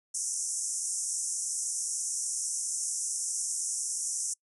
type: band-pass noise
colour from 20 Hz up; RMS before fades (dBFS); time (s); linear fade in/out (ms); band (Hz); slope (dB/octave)
white; -33; 0.14-4.34; 10; 5600 to 10000; 96
effects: noise-tail reverb RT60 0.1 s tail -26 dB re dry